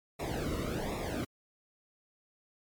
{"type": "noise with flanger", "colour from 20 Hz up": "brown", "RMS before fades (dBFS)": -35, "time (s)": [0.19, 1.25], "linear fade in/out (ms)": 10, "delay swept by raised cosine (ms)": [0.65, 1.24], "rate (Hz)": 1.3, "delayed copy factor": -0.9, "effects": ["MP3 96 kbps"]}